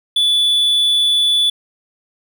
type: tone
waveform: triangle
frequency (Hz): 3459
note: A7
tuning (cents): -30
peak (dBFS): -10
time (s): 0.16-1.5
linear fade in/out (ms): 5
effects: none